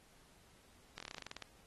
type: slowing click train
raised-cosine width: 0.2 ms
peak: -28 dBFS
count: 13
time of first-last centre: 0.98-1.423 s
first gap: 22 ms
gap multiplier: 1.09
effects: pink hiss -66 dBFS RMS until 1.66 s + AAC 32 kbps